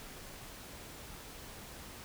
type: silence
effects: pink hiss -49 dBFS RMS until 2.04 s